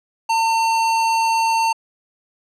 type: tone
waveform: square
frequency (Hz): 904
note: A5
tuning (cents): +47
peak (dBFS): -16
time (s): 0.29-1.73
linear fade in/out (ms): 10
effects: low-pass 8000 Hz 12 dB/octave